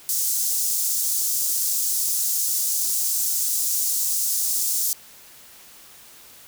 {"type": "high-pass noise", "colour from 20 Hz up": "pink", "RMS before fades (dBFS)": -23, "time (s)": [0.09, 4.93], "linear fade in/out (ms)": 0, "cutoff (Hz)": 6100, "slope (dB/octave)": 24, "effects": ["white hiss -47 dBFS RMS until 6.47 s"]}